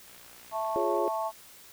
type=click train; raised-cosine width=0.3 ms; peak=-37 dBFS; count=55; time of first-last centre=0.08-0.982 s; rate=59.9 Hz
type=harmonic tone; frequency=220 Hz; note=A3; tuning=in tune; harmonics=3 / 4 / 5; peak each=-32 / -32 / -35 dBFS; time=0.51-1.32 s; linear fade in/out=50 ms
type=chord; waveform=sine; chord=Db major; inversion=first; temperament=equal; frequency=349.2 / 415.3 / 554.4 Hz; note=F4 / Ab4 / Db5; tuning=0 / 0 / 0 cents; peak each=-31 dBFS; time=0.76-1.08 s; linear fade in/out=0 ms
effects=white hiss -52 dBFS RMS until 1.72 s